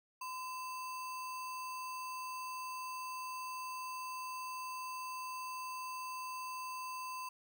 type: tone with sample-and-hold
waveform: sine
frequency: 1021 Hz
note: C6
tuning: 43 cents flat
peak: -40 dBFS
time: 0.21-7.29 s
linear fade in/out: 5 ms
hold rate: 3675 Hz
effects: none